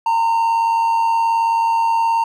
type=tone with amplitude modulation; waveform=triangle; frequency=917 Hz; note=A#5; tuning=29 cents flat; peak=-10 dBFS; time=0.06-2.24 s; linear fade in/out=5 ms; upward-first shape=sine; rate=98.8 Hz; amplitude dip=40%; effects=none